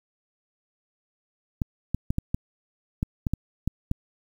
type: clicks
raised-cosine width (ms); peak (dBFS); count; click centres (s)
5; -12; 10; 1.618 / 1.946 / 2.105 / 2.184 / 2.345 / 3.029 / 3.268 / 3.336 / 3.676 / 3.914
effects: 8-bit